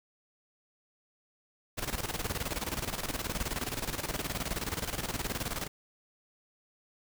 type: noise with tremolo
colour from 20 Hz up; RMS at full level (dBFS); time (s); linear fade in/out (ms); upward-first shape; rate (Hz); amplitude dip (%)
pink; -33; 1.77-5.68; 20; square; 19; 70
effects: none